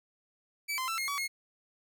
sawtooth tone with pitch steps, 2301 / 1037 / 1334 / 2143 / 1137 / 2159 Hz, D7 / C6 / E6 / C7 / C#6 / C#7, -36 / -16 / +20 / +41 / +44 / -46 cents, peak -28 dBFS, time 0.68-1.28 s, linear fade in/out 20 ms, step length 100 ms, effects none

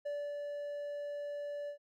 triangle tone with ADSR envelope, 580 Hz, D5, 22 cents flat, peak -33 dBFS, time 0.05-1.78 s, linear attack 13 ms, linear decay 270 ms, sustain -3 dB, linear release 95 ms, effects none

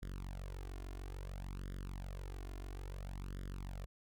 sawtooth tone with flanger, 46.72 Hz, F#1, 18 cents sharp, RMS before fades -45 dBFS, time 0.02-3.86 s, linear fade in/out 10 ms, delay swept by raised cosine 0.58 to 2.88 ms, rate 0.59 Hz, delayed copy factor +0.9, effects none

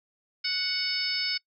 harmonic tone with a mistuned harmonic, 739 Hz, F#5, 2 cents flat, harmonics 2 / 3 / 4 / 5 / 6 / 7, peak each -39 / -33 / -39 / -39 / -32 / -29 dBFS, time 0.44-1.38 s, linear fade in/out 10 ms, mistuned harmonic 6, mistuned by +31 cents, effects noise-tail reverb RT60 0.1 s tail -26 dB re dry

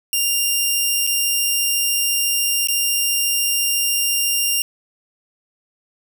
10% pulse tone with dropouts, 2794 Hz, F7, in tune, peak -8 dBFS, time 0.13-4.62 s, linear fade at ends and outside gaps 1 ms, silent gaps 1.067-1.073 / 2.672-2.685 s, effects none

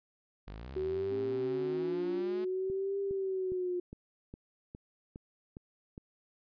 sawtooth linear sweep, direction up, 46.25 to 214.6 Hz, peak -39 dBFS, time 0.47-2.45 s, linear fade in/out 10 ms
sine tone with vibrato, 373.5 Hz, F#4, 16 cents sharp, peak -31 dBFS, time 0.76-3.8 s, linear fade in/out 5 ms, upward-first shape triangle, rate 0.56 Hz, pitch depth 110 cents each way
triangle tone with pitch glide, 268 to 290.6 Hz, C4 to D4, +42 to -18 cents, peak -39 dBFS, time 1.1-2.22 s, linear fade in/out 20 ms, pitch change +140 cents, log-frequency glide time 1.79-1.88 s
click train, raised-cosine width 3 ms, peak -32 dBFS, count 9, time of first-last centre 2.7-5.979 s, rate 2.44 Hz
effects resampled to 11025 Hz

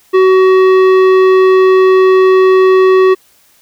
sine tone with tanh clipping, 375.9 Hz, F#4, 27 cents sharp, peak -6 dBFS, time 0.13-3.15 s, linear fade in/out 20 ms, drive 14 dB, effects white hiss -49 dBFS RMS until 3.61 s

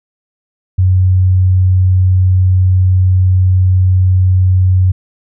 sine tone, 92.6 Hz, F#2, 2 cents sharp, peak -6 dBFS, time 0.78-4.92 s, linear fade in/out 10 ms, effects none

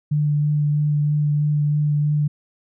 sine tone with vibrato, 148.3 Hz, D3, 17 cents sharp, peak -16 dBFS, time 0.11-2.28 s, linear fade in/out 10 ms, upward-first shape sine, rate 3.1 Hz, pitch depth 12 cents each way, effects none

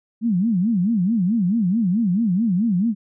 sine tone with vibrato, 202.8 Hz, G#3, 41 cents flat, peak -16 dBFS, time 0.21-2.95 s, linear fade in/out 50 ms, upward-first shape sine, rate 4.6 Hz, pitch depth 270 cents each way, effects none

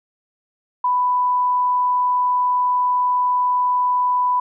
sine tone, 993 Hz, B5, 9 cents sharp, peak -15 dBFS, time 0.84-4.4 s, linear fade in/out 5 ms, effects none

